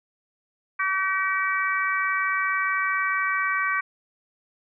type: harmonic tone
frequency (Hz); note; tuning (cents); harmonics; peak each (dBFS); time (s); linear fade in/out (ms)
382.2; G4; -44; 3 / 4 / 5 / 6; -26 / -27 / -28 / -29; 0.79-3.81; 10
effects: none